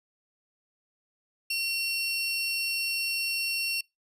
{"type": "tone pair together", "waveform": "30% pulse", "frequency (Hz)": [2730, 4465], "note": ["F7", "C#8"], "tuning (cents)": [-40, 12], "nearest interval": "major sixth", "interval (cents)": 852, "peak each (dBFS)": [-25, -33], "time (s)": [1.5, 3.81], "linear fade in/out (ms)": 5, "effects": ["noise-tail reverb RT60 0.2 s tail -24 dB re dry", "resampled to 32000 Hz"]}